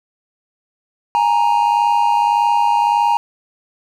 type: tone pair together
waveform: triangle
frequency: 830.6 / 932.3 Hz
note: G#5 / A#5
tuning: 0 / 0 cents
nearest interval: major second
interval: 200 cents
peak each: -14 / -12 dBFS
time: 1.15-3.17 s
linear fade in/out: 0 ms
effects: none